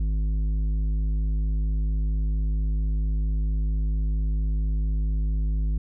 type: tone with tanh clipping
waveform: sine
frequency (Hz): 52.2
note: G#1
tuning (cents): +10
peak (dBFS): -23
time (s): 0-5.78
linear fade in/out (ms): 5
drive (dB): 9
effects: none